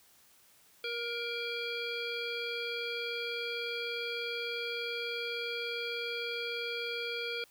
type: harmonic tone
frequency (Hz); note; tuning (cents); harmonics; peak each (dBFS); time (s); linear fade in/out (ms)
471.7; A#4; +20; 1 / 3 / 5 / 7 / 9 / 10; -39 / -42 / -39 / -41 / -48 / -46; 0.84-7.44; 2
effects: white hiss -63 dBFS RMS until 7.5 s